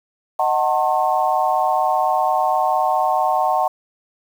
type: chord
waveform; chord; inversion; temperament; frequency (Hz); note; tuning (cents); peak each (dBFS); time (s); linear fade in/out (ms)
sine; D# diminished seventh; none; just; 622.3 / 746.7 / 896 / 1075.3; D#5 / F#5 / A5 / C6; 0 / +16 / +31 / +47; -23 / -18 / -21 / -23; 0.39-3.68; 5
effects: 7-bit